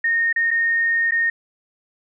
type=tone with dropouts; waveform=sine; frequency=1844 Hz; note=A#6; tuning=19 cents flat; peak=-16 dBFS; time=0.04-1.3 s; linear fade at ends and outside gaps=5 ms; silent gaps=0.328-0.36 / 0.507-0.511 / 1.11-1.119 s; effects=none